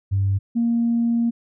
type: tone pair in turn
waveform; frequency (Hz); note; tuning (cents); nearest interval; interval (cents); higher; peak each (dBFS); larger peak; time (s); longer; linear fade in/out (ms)
sine; 98 / 233.7; G2 / A#3; 0 / +5; octave + minor third; 1505; second; -16; neither; 0.11-0.39 / 0.55-1.31; second; 20
effects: tanh soft clip ceiling -12 dBFS